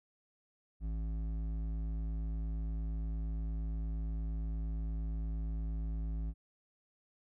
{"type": "tone with hard clipping", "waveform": "triangle", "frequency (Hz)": 54.3, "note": "A1", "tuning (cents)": -22, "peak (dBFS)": -36, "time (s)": [0.8, 6.34], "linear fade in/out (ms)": 50, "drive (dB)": 13, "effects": []}